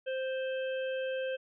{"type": "harmonic tone", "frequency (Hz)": 523.3, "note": "C5", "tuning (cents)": 0, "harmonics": [1, 3, 5, 6], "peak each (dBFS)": [-32, -42, -46, -48], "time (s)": [0.06, 1.37], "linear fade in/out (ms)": 20, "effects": []}